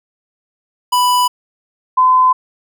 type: tone pair in turn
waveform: square / sine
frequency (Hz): 990 / 1020.8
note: B5 / C6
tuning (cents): +4 / -43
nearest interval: minor second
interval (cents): 53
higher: second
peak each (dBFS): -11 / -7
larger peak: second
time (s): 0.92-1.28 / 1.97-2.33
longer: neither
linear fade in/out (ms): 10
effects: none